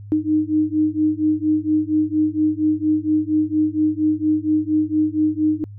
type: beating tone pair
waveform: sine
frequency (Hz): 306 / 310.3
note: D#4 / D#4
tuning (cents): -29 / -5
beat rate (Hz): 4.3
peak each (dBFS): -19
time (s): 0.12-5.64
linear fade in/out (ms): 0
effects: added 102 Hz sine -34 dBFS peak until 5.78 s